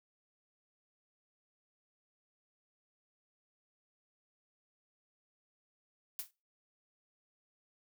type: noise with exponential decay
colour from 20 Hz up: blue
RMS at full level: -36 dBFS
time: 6.19-6.31 s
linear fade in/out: 1 ms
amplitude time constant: 26 ms
effects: noise-tail reverb RT60 0.3 s tail -23 dB re dry